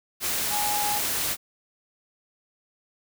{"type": "tone in noise", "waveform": "sine", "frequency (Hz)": 830.6, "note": "G#5", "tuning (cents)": 0, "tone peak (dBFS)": -27, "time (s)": [0.49, 1.01], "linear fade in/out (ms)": 50, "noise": "white", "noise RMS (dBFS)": -27, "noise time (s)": [0.2, 1.37], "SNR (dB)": -3, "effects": []}